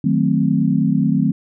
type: chord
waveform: sine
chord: D# diminished seventh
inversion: none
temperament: equal with one note detuned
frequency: 155.56 / 185 / 221.1 / 261.6 Hz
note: D#3 / F#3 / A3 / C4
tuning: 0 / 0 / +9 / 0 cents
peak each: -19 dBFS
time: 0.04-1.32 s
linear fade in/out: 5 ms
effects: none